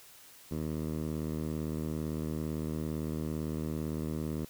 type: tone with band-pass filter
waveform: 10% pulse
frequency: 77.78 Hz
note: D#2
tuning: in tune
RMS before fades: -35 dBFS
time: 0.51-4.45 s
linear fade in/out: 5 ms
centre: 180 Hz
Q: 0.67
effects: white hiss -55 dBFS RMS until 4.49 s